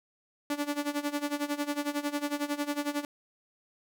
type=tone with tremolo; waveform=sawtooth; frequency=290.6 Hz; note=D4; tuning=18 cents flat; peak=-23 dBFS; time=0.5-3.05 s; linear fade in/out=2 ms; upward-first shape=sine; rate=11 Hz; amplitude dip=85%; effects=none